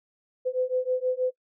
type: beating tone pair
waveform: sine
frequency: 505 / 511.3 Hz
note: B4 / C5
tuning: +39 / -40 cents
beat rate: 6.3 Hz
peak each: -27 dBFS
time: 0.45-1.31 s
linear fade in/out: 20 ms
effects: noise-tail reverb RT60 0.1 s tail -21 dB re dry